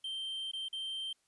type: tone with dropouts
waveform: triangle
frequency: 3136 Hz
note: G7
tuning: in tune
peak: -35 dBFS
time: 0.04-1.13 s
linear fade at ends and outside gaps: 5 ms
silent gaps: 0.515-0.533 / 0.685-0.728 s
effects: white hiss -75 dBFS RMS until 1.27 s + resampled to 24000 Hz